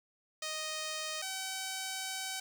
5% pulse tone pair in turn, 622.3 / 763.4 Hz, D#5 / G5, 0 / -46 cents, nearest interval major third, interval 354 cents, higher second, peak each -25 / -25 dBFS, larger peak neither, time 0.42-1.22 / 1.22-2.4 s, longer second, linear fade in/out 5 ms, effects none

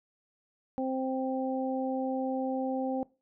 harmonic tone, 262 Hz, C4, 2 cents sharp, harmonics 1 / 2 / 3, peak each -31 / -34 / -36 dBFS, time 0.78-3.03 s, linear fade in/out 0 ms, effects noise-tail reverb RT60 0.3 s tail -21 dB re dry

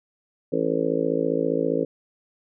harmonic tone, 55 Hz, A1, in tune, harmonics 3 / 4 / 5 / 6 / 7 / 8 / 9 / 10, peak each -32 / -38 / -27 / -29 / -36 / -26 / -26 / -31 dBFS, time 0.52-1.85 s, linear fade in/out 10 ms, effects none

